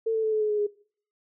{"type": "tone with pitch steps", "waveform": "sine", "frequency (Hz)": [448.7, 442.8, 436.9, 431.2, 425.5, 419.9, 414.3], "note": ["A4", "A4", "A4", "A4", "G#4", "G#4", "G#4"], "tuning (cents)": [34, 11, -12, -35, 42, 19, -4], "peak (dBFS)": -22, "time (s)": [0.06, 0.669], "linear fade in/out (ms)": 10, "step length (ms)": 87, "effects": ["noise-tail reverb RT60 0.5 s tail -21 dB re dry"]}